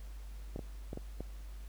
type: clicks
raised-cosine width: 2 ms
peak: -27 dBFS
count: 5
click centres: 0.561 / 0.592 / 0.931 / 0.974 / 1.206 s
effects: added 50 Hz sine -43 dBFS peak until 1.68 s + pink hiss -61 dBFS RMS until 1.68 s